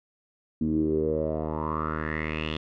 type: tone with low-pass filter sweep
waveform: 10% pulse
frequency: 77.78 Hz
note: D#2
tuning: in tune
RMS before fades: -28 dBFS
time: 0.61-2.57 s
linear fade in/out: 5 ms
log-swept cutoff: 250 to 3300 Hz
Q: 6.4
effects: none